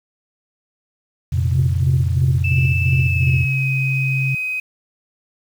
sine chord, F suspended fourth, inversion none, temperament equal, 87.31 / 116.54 / 130.81 Hz, F2 / Bb2 / C3, 0 / 0 / 0 cents, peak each -17 / -21 / -20 dBFS, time 1.32-3.45 s, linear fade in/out 10 ms
sine tone, 133.7 Hz, C3, 38 cents sharp, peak -17 dBFS, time 1.55-4.35 s, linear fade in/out 5 ms
sine tone with pitch glide, 2637 to 2516 Hz, E7 to D#7, 0 to +19 cents, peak -20 dBFS, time 2.44-4.6 s, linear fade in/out 5 ms, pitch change -81 cents, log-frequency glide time 3.03-3.69 s
effects tanh soft clip ceiling -7 dBFS + 7-bit

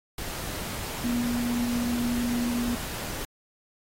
sine tone in noise, 240 Hz, B3, 49 cents flat, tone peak -25 dBFS, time 1.04-2.75 s, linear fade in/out 2 ms, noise pink, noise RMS -35 dBFS, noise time 0.18-3.25 s, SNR +7 dB, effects AAC 48 kbps

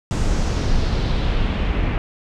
brown noise with low-pass filter sweep, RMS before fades -19 dBFS, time 0.11-1.98 s, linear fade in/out 0 ms, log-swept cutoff 7700 to 2400 Hz, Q 2.1, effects none

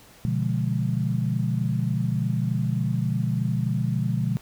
sine chord, B diminished seventh, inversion none, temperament equal, 123.47 / 146.83 / 174.61 / 207.7 Hz, B2 / D3 / F3 / Ab3, 0 / 0 / 0 / 0 cents, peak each -25 / -28 / -28 / -30 dBFS, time 0.25-4.37 s, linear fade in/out 0 ms, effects pink hiss -51 dBFS RMS until 4.41 s

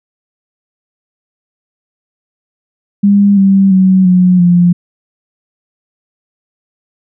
sine tone with pitch steps, 201.5 / 194.64 / 188.01 / 181.6 / 175.42 Hz, G3 / G3 / F#3 / F#3 / F3, +48 / -12 / +28 / -32 / +8 cents, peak -4 dBFS, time 3.03-4.73 s, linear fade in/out 10 ms, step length 340 ms, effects none

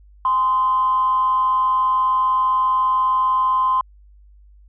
sine tone with amplitude modulation, 1034 Hz, C6, 21 cents flat, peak -12 dBFS, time 0.25-3.81 s, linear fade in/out 2 ms, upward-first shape sine, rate 215 Hz, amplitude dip 45%, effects tanh soft clip ceiling -8 dBFS + added 50 Hz sine -45 dBFS peak until 4.68 s

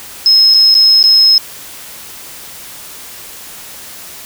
sine tone with dropouts, 5160 Hz, E8, 38 cents flat, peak -4 dBFS, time 0.26-1.38 s, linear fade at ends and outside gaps 1 ms, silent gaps 0.54-0.544 / 0.743-0.75 / 1.029-1.039 s, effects white hiss -31 dBFS RMS until 4.25 s

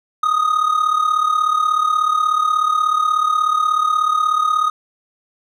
triangle tone with amplitude modulation, 1244.5 Hz, D#6, in tune, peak -9 dBFS, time 0.23-4.7 s, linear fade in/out 5 ms, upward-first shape sine, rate 36.5 Hz, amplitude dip 70%, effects none

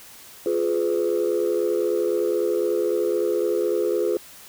sine chord, F diminished, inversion none, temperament just, 349.2 / 419.1 / 502.9 Hz, F4 / Ab4 / Cb5, 0 / +16 / +31 cents, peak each -23 / -22 / -24 dBFS, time 0.46-4.17 s, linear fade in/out 2 ms, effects tanh soft clip ceiling -14 dBFS + white hiss -45 dBFS RMS until 4.48 s

